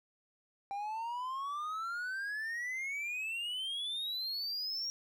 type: exponential sweep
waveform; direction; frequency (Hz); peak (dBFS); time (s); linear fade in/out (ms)
triangle; up; 788 to 5640; -34; 0.71-4.9; 0
effects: none